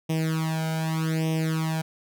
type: tone with flanger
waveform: sawtooth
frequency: 159.9 Hz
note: D#3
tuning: 48 cents sharp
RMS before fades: -26 dBFS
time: 0.09-1.82 s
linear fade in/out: 10 ms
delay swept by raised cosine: 0.34 to 1.34 ms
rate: 0.83 Hz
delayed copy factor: +0.9
effects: none